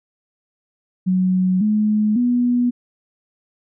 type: tone with pitch steps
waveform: sine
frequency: 185 / 212.5 / 244.1 Hz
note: F#3 / G#3 / B3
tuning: 0 / +40 / -20 cents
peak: -14 dBFS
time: 1.06-2.71 s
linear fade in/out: 20 ms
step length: 550 ms
effects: none